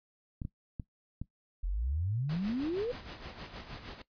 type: clicks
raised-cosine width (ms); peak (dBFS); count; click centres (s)
5; -25; 4; 0.418 / 0.451 / 0.798 / 1.216
type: exponential sweep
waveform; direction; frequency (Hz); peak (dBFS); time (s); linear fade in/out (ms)
sine; up; 40.27 to 512; -30; 1.63-2.92; 10
type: noise with tremolo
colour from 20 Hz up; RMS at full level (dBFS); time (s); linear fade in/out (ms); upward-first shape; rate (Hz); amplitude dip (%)
pink; -43; 2.29-4.02; 5; sine; 6.4; 60
effects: noise-tail reverb RT60 0.1 s tail -18 dB re dry + resampled to 11025 Hz